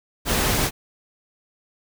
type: noise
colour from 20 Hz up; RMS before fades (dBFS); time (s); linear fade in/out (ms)
pink; -21; 0.25-0.71; 50
effects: none